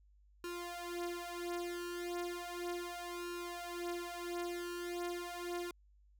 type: tone with flanger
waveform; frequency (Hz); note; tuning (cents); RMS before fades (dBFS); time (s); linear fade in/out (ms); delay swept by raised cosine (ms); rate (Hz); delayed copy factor
sawtooth; 349.2; F4; 0; -42; 0.44-5.71; 2; 0.73 to 6.43; 0.35; +0.95
effects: added 50 Hz sine -63 dBFS peak until 6.19 s